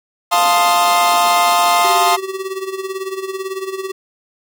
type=chord; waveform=45% pulse; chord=F dominant seventh; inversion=none; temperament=equal; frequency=698.5 / 880 / 1046.5 / 1244.5 Hz; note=F5 / A5 / C6 / Eb6; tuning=0 / 0 / 0 / 0 cents; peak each=-15 / -18 / -17 / -18 dBFS; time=0.31-2.17 s; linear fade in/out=20 ms
type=band-pass noise; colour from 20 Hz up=white; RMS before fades=-32 dBFS; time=0.33-1.87 s; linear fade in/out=10 ms; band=230 to 990 Hz; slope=24 dB/octave
type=tone with tremolo; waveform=square; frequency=382.9 Hz; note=G4; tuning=41 cents flat; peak=-20 dBFS; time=1.84-3.92 s; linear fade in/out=10 ms; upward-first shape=sine; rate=18 Hz; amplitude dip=70%
effects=none